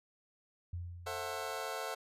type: tone with exponential decay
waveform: sine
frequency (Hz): 87.31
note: F2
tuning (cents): 0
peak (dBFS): -36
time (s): 0.73-1.75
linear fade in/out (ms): 5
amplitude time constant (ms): 220
type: chord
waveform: 25% pulse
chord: F# half-diminished seventh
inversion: first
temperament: just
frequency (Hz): 444 / 532.8 / 666 / 740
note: A4 / C5 / E5 / F#5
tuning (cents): +16 / +31 / +18 / 0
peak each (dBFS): -40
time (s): 1.06-1.95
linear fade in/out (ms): 10
effects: resampled to 32000 Hz